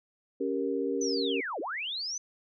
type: chord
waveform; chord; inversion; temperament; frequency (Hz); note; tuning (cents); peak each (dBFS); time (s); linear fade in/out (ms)
sine; G diminished; second; equal with one note detuned; 277.2 / 392 / 468.3; Db4 / G4 / Bb4; 0 / 0 / +8; -32; 0.4-1.41; 10
type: linear two-way sweep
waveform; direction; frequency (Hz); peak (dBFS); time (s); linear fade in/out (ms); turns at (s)
sine; down then up; 6200 to 277.2 to 6200; -32; 1.01-2.18; 5; 1.6
effects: none